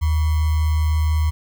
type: tone with sample-and-hold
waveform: sine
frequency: 77.9 Hz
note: D#2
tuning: 3 cents sharp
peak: -15 dBFS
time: 0.01-1.31 s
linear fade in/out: 20 ms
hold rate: 1050 Hz
effects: none